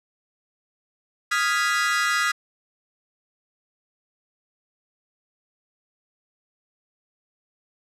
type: chord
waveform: 40% pulse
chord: F half-diminished seventh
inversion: third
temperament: equal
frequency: 1244.5 / 1396.9 / 1661.2 / 1975.5 Hz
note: Eb6 / F6 / Ab6 / Cb7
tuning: 0 / 0 / 0 / 0 cents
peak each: -25 dBFS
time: 1.31-2.32 s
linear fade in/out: 10 ms
effects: low-pass 9000 Hz 12 dB/octave